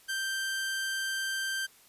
sawtooth tone, 1568 Hz, G6, in tune, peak -27 dBFS, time 0.08-1.67 s, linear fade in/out 20 ms, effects white hiss -59 dBFS RMS until 1.88 s + resampled to 32000 Hz

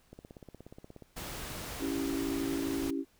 click train, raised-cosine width 2 ms, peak -34 dBFS, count 16, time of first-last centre 0.13-1.023 s, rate 16.8 Hz
pink noise, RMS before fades -41 dBFS, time 1.16-2.91 s, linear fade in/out 10 ms
sine chord, C# diminished, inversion none, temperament equal, 277.2 / 329.6 / 392 Hz, C#4 / E4 / G4, 0 / 0 / 0 cents, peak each -33 / -36 / -39 dBFS, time 1.79-3.05 s, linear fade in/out 50 ms
effects pink hiss -67 dBFS RMS until 3.19 s

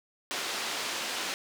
white band-pass noise, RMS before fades -34 dBFS, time 0.31-1.34 s, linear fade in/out 0 ms, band 280 to 4800 Hz, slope 12 dB/octave, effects none

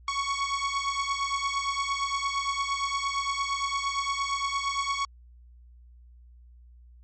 sawtooth beating tone pair, 1108.7 / 1117.4 Hz, C#6 / C#6, 0 / +13 cents, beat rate 8.7 Hz, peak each -26 dBFS, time 0.08-5.05 s, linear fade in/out 2 ms, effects added 60 Hz sine -49 dBFS peak until 7.03 s + MP3 32 kbps

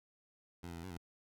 15% pulse tone with pitch steps, 86.9 / 84.8 / 83.4 / 93.6 / 84.8 Hz, F2 / E2 / E2 / F#2 / E2, -8 / +50 / +21 / +20 / +50 cents, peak -38 dBFS, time 0.63-0.975 s, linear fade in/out 5 ms, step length 69 ms, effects none

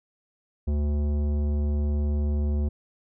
sine tone with tanh clipping, 73.42 Hz, D2, in tune, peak -24 dBFS, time 0.67-2.69 s, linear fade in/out 10 ms, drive 14 dB, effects none

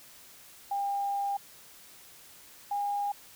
sine tone pair in turn, 801 / 812.7 Hz, G5 / G#5, +37 / -38 cents, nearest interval unison, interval 25 cents, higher second, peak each -28 dBFS, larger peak neither, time 0.71-1.37 / 2.71-3.12 s, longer first, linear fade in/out 5 ms, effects white hiss -53 dBFS RMS until 3.35 s

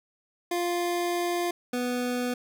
25% pulse tone pair in turn, 349.2 / 246.9 Hz, F4 / B3, 0 / 0 cents, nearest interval tritone, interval 600 cents, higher first, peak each -22 / -23 dBFS, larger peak first, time 0.51-1.51 / 1.73-2.34 s, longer first, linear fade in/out 5 ms, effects none

